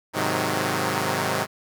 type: chord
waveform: 5% pulse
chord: Ab dominant seventh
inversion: none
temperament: equal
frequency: 103.83 / 130.81 / 155.56 / 185 Hz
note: Ab2 / C3 / Eb3 / Gb3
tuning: 0 / 0 / 0 / 0 cents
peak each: -17 dBFS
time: 0.13-1.47 s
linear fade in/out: 50 ms
effects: none